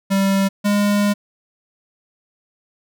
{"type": "tone pair in turn", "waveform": "square", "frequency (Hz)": [195.2, 204.7], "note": ["G3", "G#3"], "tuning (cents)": [-7, -25], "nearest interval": "minor second", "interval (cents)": 82, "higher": "second", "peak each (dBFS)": -15, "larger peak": "neither", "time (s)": [[0.1, 0.49], [0.64, 1.14]], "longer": "second", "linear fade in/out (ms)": 20, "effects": []}